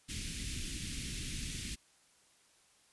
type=band-stop noise; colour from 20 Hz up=pink; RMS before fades=-40 dBFS; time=0.08-1.76 s; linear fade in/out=20 ms; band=280 to 2200 Hz; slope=24 dB/octave; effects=white hiss -67 dBFS RMS until 2.92 s + resampled to 24000 Hz